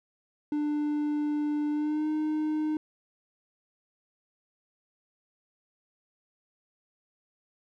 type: tone with pitch glide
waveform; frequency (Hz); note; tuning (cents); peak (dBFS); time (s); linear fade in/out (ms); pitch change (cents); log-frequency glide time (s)
triangle; 296.9 to 307.4; D4 to D#4; +19 to -21; -24; 0.52-2.77; 2; +60; 1.71-2.08
effects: none